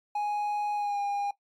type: tone with pitch glide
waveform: triangle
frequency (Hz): 830.6 to 809.8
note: G#5 to G#5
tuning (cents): 0 to -44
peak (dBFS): -25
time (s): 0.15-1.31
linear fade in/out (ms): 5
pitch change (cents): -44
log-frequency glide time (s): 0.75-0.99
effects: noise-tail reverb RT60 0.1 s tail -17 dB re dry + MP3 96 kbps